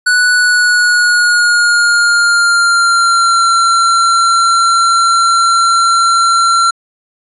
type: tone with pitch glide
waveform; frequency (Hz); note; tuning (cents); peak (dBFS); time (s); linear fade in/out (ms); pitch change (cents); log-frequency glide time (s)
square; 1478 to 1363.2; F#6 to F6; -2 to -42; -8; 0.06-6.71; 10; -140; 0.33-3.49
effects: resampled to 24000 Hz